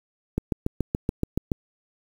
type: click train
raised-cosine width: 3 ms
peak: -10 dBFS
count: 9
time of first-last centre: 0.38-1.518 s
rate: 7.03 Hz
effects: 7-bit